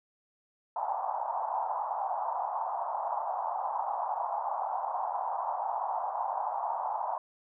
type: band-pass noise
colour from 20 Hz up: white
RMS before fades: -33 dBFS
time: 0.76-7.18 s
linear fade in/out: 2 ms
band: 710 to 970 Hz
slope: 48 dB/octave
effects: none